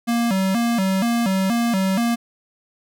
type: tone with vibrato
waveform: square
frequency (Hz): 211.6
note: G#3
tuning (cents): +33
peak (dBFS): -18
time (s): 0.07-2.16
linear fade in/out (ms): 20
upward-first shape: square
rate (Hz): 2.1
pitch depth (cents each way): 180
effects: none